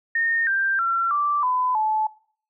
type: tone with pitch steps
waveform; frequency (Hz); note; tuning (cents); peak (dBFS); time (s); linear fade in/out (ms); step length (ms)
sine; 1835 / 1579.1 / 1358.9 / 1169.4 / 1006.3 / 866; A#6 / G6 / F6 / D6 / B5 / A5; -28 / +12 / -48 / -8 / +32 / -28; -19; 0.15-2.07; 5; 320
effects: noise-tail reverb RT60 0.5 s tail -20 dB re dry